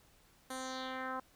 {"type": "tone with low-pass filter sweep", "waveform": "10% pulse", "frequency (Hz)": 260, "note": "C4", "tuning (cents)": -11, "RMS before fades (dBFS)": -41, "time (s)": [0.5, 1.2], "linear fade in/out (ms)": 5, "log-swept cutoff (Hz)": [11000, 1100], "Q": 2.4, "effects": ["pink hiss -66 dBFS RMS until 1.35 s"]}